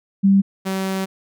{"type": "tone pair in turn", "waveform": ["sine", "sawtooth"], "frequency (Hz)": [196, 191.08], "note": ["G3", "G3"], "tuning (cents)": [0, -44], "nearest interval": "unison", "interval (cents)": 44, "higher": "first", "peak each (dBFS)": [-10, -17], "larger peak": "first", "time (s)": [[0.23, 0.42], [0.65, 1.06]], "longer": "second", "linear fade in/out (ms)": 20, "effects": []}